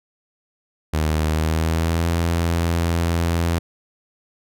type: tone with pitch glide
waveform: sawtooth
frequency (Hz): 77.78 to 84.33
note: D#2 to E2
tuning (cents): 0 to +40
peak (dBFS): -14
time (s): 0.93-3.59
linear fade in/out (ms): 10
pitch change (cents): +140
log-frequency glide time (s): 1.28-2.1
effects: none